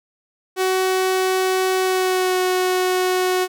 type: tone with pitch glide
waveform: sawtooth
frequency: 374.7 to 368.1 Hz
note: F#4 to F#4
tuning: +22 to -9 cents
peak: -13 dBFS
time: 0.56-3.48 s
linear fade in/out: 50 ms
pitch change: -31 cents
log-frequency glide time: 1.79-2.39 s
effects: none